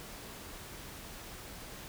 silence, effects pink hiss -47 dBFS RMS until 1.88 s

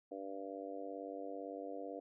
harmonic tone, 97.9 Hz, G2, 2 cents flat, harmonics 3 / 4 / 5 / 6 / 7, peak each -48 / -52 / -47 / -50 / -49 dBFS, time 0.11-2 s, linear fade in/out 10 ms, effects none

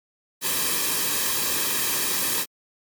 white noise with comb filter, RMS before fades -24 dBFS, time 0.41-2.46 s, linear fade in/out 50 ms, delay 1.4 ms, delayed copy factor -0.65, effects MP3 96 kbps

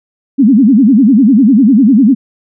sine tone with vibrato, 239.2 Hz, A#3, 45 cents sharp, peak -3 dBFS, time 0.38-2.15 s, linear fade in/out 20 ms, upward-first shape sine, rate 10 Hz, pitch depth 300 cents each way, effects none

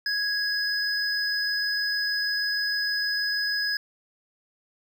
triangle tone pair together, 1661.2 / 5030 Hz, G#6 / D#8, 0 / +18 cents, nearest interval octave + perfect fifth, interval 1918 cents, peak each -25 / -26 dBFS, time 0.06-3.77 s, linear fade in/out 2 ms, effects none

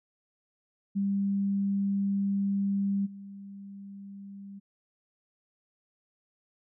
sine tone with level steps, 198.3 Hz, G3, 20 cents sharp, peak -25 / -41 dBFS, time 0.95-4.6 s, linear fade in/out 20 ms, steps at 3.05 s, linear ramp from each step 20 ms, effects none

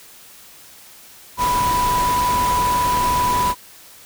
sine tone in noise, 987.8 Hz, B5, in tune, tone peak -16 dBFS, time 1.37-3.55 s, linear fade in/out 50 ms, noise pink, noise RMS -25 dBFS, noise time 1.37-3.55 s, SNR +6 dB, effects white hiss -44 dBFS RMS until 4.05 s

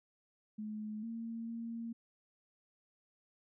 sine tone with pitch steps, 213.7 / 228.7 / 230.6 Hz, G#3 / A#3 / A#3, +50 / -33 / -19 cents, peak -39 dBFS, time 0.58-1.93 s, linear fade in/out 10 ms, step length 450 ms, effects none

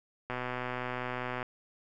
click train, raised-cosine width 0.5 ms, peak -20 dBFS, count 142, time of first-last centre 0.3-1.428 s, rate 125 Hz, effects none

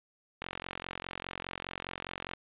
click train, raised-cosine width 0.3 ms, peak -20 dBFS, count 87, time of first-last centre 0.42-2.335 s, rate 44.9 Hz, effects resampled to 8000 Hz + 10-bit

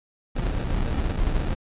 brown noise with sample-and-hold, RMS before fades -24 dBFS, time 0.35-1.55 s, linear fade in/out 20 ms, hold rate 1050 Hz, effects resampled to 8000 Hz

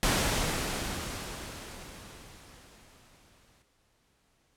pink noise with exponential decay, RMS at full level -25 dBFS, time 0.03-3.62 s, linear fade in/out 0 ms, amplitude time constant 780 ms, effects pink hiss -70 dBFS RMS until 4.56 s + low-pass 11000 Hz 12 dB/octave

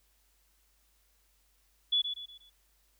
sine tone with echo, 3423 Hz, A7, 48 cents flat, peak -24 dBFS, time 1.92-2.02 s, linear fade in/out 10 ms, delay 120 ms, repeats 4, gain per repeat -8 dB, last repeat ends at 2.5 s, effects added 50 Hz sine -70 dBFS peak until 2.99 s + white hiss -71 dBFS RMS until 2.99 s

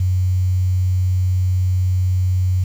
sine tone, 92 Hz, F#2, 9 cents flat, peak -14 dBFS, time 0-2.64 s, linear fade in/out 5 ms, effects 7-bit

